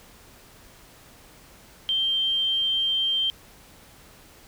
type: tone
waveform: sine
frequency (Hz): 3152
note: G7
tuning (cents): +9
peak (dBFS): -21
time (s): 1.89-3.3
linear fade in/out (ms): 0
effects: pink hiss -51 dBFS RMS until 4.47 s